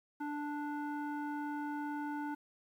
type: tone with low-pass filter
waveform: square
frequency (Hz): 293.7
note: D4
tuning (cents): 0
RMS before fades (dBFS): -39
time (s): 0.2-2.35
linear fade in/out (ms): 10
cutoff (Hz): 1200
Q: 8.6
effects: 11-bit